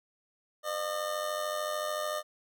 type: tone with amplitude modulation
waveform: 25% pulse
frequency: 606 Hz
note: D#5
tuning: 46 cents flat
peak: -25 dBFS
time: 0.63-2.23 s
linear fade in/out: 50 ms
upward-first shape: sine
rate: 93.5 Hz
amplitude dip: 60%
effects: none